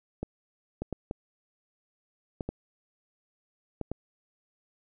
clicks, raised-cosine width 2 ms, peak -19 dBFS, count 8, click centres 0.23 / 0.82 / 0.927 / 1.111 / 2.408 / 2.49 / 3.813 / 3.916 s, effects none

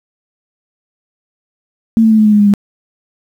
sine tone with pitch steps, 225.2 / 221.7 / 218.3 / 214.9 / 211.6 / 208.3 / 205.1 / 201.9 Hz, A3 / A3 / A3 / A3 / G#3 / G#3 / G#3 / G#3, +40 / +13 / -13 / -41 / +33 / +5 / -21 / -49 cents, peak -5 dBFS, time 1.97-2.538 s, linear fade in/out 0 ms, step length 71 ms, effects 7-bit

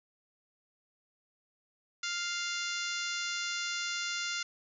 harmonic tone, 698.5 Hz, F5, in tune, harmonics 2 / 3 / 4 / 5 / 6 / 7 / 8 / 9 / 10, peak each -38 / -40 / -41 / -42 / -43 / -43 / -44 / -45 / -45 dBFS, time 2.03-4.43 s, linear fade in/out 5 ms, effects none

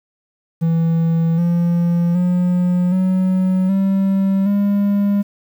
triangle tone with pitch steps, 165 / 171.81 / 178.9 / 186.28 / 193.97 / 202 Hz, E3 / F3 / F3 / F#3 / G3 / G#3, +2 / -28 / +42 / +12 / -18 / -48 cents, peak -11 dBFS, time 0.61-5.23 s, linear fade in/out 20 ms, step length 770 ms, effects 8-bit

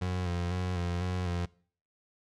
30% pulse tone with vibrato, 89.1 Hz, F2, 35 cents sharp, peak -27 dBFS, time 0.01-1.46 s, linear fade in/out 10 ms, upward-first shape square, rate 2 Hz, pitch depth 34 cents each way, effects noise-tail reverb RT60 0.5 s tail -23 dB re dry + low-pass 6000 Hz 12 dB/octave

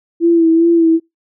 sine tone with vibrato, 332.2 Hz, E4, 13 cents sharp, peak -7 dBFS, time 0.2-1 s, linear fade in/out 50 ms, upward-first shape sine, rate 2.5 Hz, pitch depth 37 cents each way, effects noise-tail reverb RT60 0.2 s tail -25 dB re dry

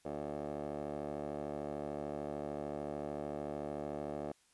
15% pulse tone with band-pass filter, 73.42 Hz, D2, in tune, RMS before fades -41 dBFS, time 0.05-4.32 s, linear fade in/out 5 ms, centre 510 Hz, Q 6.1, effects white hiss -70 dBFS RMS until 4.53 s + resampled to 24000 Hz

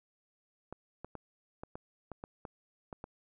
clicks, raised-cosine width 1 ms, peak -28 dBFS, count 10, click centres 0.726 / 1.046 / 1.153 / 1.635 / 1.755 / 2.117 / 2.239 / 2.452 / 2.928 / 3.041 s, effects none

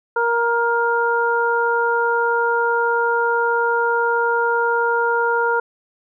harmonic tone, 469.2 Hz, A#4, 11 cents sharp, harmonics 1 / 2 / 3, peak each -20 / -20 / -20 dBFS, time 0.16-5.6 s, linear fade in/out 5 ms, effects none

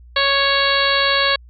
harmonic tone, 554.4 Hz, C#5, in tune, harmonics 1 / 2 / 3 / 4 / 5 / 6 / 7 / 8, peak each -22 / -21 / -20 / -24 / -25 / -24 / -22 / -23 dBFS, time 0.16-1.36 s, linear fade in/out 5 ms, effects added 60 Hz sine -40 dBFS peak until 1.49 s

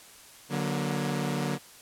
sawtooth chord, D augmented, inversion none, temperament equal with one note detuned, 146.83 / 185 / 237.6 Hz, D3 / F#3 / A#3, 0 / 0 / +33 cents, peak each -27 / -29 / -29 dBFS, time 0.49-1.59 s, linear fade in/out 50 ms, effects white hiss -51 dBFS RMS until 1.81 s + low-pass 12000 Hz 12 dB/octave

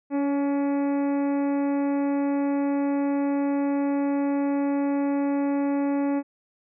harmonic tone with a mistuned harmonic, 282.4 Hz, C#4, 32 cents sharp, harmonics 1 / 2 / 3 / 4 / 5 / 6 / 7 / 8 / 9, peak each -22 / -31 / -35 / -43 / -47 / -49 / -48 / -50 / -52 dBFS, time 0.1-6.23 s, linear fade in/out 50 ms, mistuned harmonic 2, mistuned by -16 cents, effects none

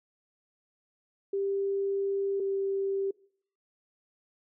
sine tone pair in turn, 394.7 / 391.5 Hz, G4 / G4, +12 / -2 cents, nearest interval unison, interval 14 cents, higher first, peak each -27 dBFS, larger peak neither, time 1.33-2.4 / 2.4-3.11 s, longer first, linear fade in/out 5 ms, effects noise-tail reverb RT60 0.6 s tail -23 dB re dry

